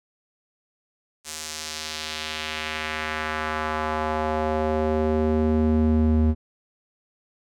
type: tone with band-pass filter sweep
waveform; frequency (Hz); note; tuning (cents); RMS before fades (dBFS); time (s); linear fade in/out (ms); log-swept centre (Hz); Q
square; 77.8; D#2; 0; -24; 1.24-6.35; 50; 7600 to 160; 1.3
effects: none